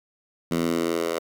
10% pulse tone with high-pass filter sweep, 83.7 Hz, E2, 27 cents sharp, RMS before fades -25 dBFS, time 0.51-1.19 s, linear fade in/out 5 ms, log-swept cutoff 190 to 530 Hz, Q 1.9, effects none

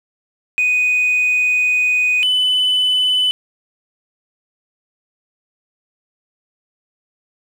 sine tone pair in turn, 2489 / 3006 Hz, D#7 / F#7, 0 / +27 cents, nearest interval minor third, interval 327 cents, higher second, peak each -11 dBFS, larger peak neither, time 0.58-2.23 / 2.23-3.31 s, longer first, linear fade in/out 0 ms, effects tanh soft clip ceiling -10 dBFS + 7-bit

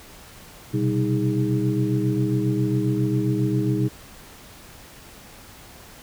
sine tone cluster, 124.5 / 131.9 / 194.7 / 314.6 / 409.6 Hz, B2 / C3 / G3 / D#4 / G#4, +14 / +14 / -12 / +19 / -24 cents, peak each -23 / -28 / -27 / -24 / -30 dBFS, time 0.73-3.89 s, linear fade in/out 20 ms, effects pink hiss -45 dBFS RMS until 6.02 s

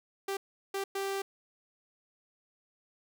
sawtooth tone bursts at uneven times, 392 Hz, G4, in tune, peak -28 dBFS, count 3, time 0.28-0.37 / 0.74-0.84 / 0.95-1.22 s, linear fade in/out 5 ms, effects none

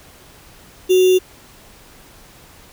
sine tone with sample-and-hold, 370 Hz, F#4, in tune, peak -9 dBFS, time 0.89-1.19 s, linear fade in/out 20 ms, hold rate 3150 Hz, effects pink hiss -45 dBFS RMS until 2.72 s

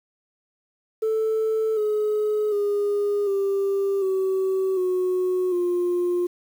sine tone with pitch steps, 440 / 424.3 / 409.1 / 394.5 / 380.4 / 366.8 / 353.7 Hz, A4 / G#4 / G#4 / G4 / F#4 / F#4 / F4, 0 / +37 / -26 / +11 / +48 / -15 / +22 cents, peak -18 dBFS, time 1.02-6.27 s, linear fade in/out 10 ms, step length 750 ms, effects tanh soft clip ceiling -18 dBFS + 8-bit

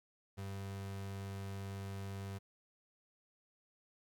35% pulse tone, 98 Hz, G2, in tune, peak -40 dBFS, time 0.37-2.39 s, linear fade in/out 20 ms, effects 12-bit

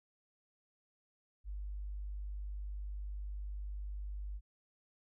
sine tone, 50 Hz, G1, 35 cents sharp, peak -39 dBFS, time 1.44-4.41 s, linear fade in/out 50 ms, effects none

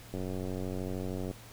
click train, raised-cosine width 2 ms, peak -24 dBFS, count 110, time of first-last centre 0.14-1.312 s, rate 93 Hz, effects added 114 Hz sine -52 dBFS peak until 1.52 s + pink hiss -52 dBFS RMS until 1.52 s

